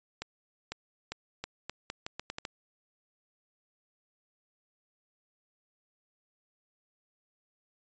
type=accelerating click train; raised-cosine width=0.2 ms; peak=-19 dBFS; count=11; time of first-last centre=0.22-2.452 s; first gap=500 ms; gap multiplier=0.8; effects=resampled to 16000 Hz